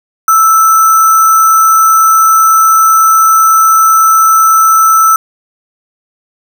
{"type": "tone with sample-and-hold", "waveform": "sine", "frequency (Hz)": 1322, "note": "E6", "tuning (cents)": 5, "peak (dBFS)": -3, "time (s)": [0.28, 5.16], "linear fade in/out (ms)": 2, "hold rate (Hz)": 7350, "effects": []}